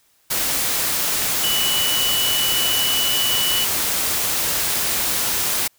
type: tone in noise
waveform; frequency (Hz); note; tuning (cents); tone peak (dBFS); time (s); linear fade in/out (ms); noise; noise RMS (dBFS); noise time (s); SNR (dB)
sine; 2960; F#7; 0; -20; 1.43-3.65; 10; white; -21; 0.3-5.68; -2
effects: white hiss -60 dBFS RMS until 5.78 s